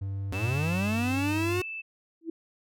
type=tone with vibrato; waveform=triangle; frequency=97.4 Hz; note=G2; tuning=11 cents flat; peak=-28 dBFS; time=0.01-1.61 s; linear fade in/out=10 ms; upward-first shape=sine; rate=0.95 Hz; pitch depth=17 cents each way
type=linear sweep; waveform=45% pulse; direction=up; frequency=87.31 to 369.9 Hz; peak=-27 dBFS; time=0.32-1.62 s; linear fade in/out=5 ms
type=tone; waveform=sine; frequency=2637 Hz; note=E7; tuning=in tune; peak=-34 dBFS; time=0.33-1.82 s; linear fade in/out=20 ms
type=tone with exponential growth; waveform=sine; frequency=328.3 Hz; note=E4; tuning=7 cents flat; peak=-27 dBFS; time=2.21-2.3 s; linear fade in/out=5 ms; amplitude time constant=19 ms
effects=none